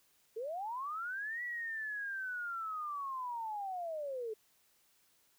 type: linear two-way sweep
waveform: sine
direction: up then down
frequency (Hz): 421.8 to 1957 to 421.8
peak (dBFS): -37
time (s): 0.36-4.34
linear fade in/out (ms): 10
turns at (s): 1.43
effects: white hiss -71 dBFS RMS until 5.38 s